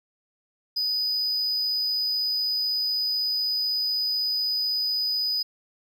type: tone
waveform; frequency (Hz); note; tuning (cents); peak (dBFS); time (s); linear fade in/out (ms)
triangle; 4978; D#8; 0; -22; 0.76-5.43; 10
effects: none